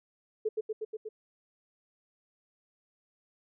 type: tone with echo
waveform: sine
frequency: 434.2 Hz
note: A4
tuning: 23 cents flat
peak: -26 dBFS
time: 0.45-0.49 s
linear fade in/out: 10 ms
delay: 120 ms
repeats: 5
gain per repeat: -2 dB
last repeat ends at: 1.09 s
effects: none